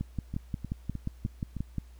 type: two click trains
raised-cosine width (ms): 5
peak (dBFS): -19 / -23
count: 11 / 5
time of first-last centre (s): 0.01-1.783 / 0.34-1.567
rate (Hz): 5.64 / 3.26
effects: added 60 Hz sine -48 dBFS peak until 1.99 s + pink hiss -64 dBFS RMS until 1.99 s